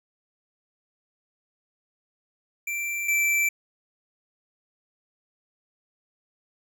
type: tone pair in turn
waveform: square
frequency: 2349 / 2334 Hz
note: D7 / D7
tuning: 0 / -11 cents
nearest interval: unison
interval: 11 cents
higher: first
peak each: -28 / -21 dBFS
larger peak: second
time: 2.67-3.08 / 3.08-3.49 s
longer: neither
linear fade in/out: 5 ms
effects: none